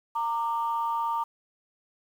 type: tone pair together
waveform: sine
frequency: 921.6 / 1185 Hz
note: A#5 / D6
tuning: -20 / +15 cents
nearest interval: major third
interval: 435 cents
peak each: -26 / -30 dBFS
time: 0.15-1.24 s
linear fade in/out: 10 ms
effects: tanh soft clip ceiling -19 dBFS + 9-bit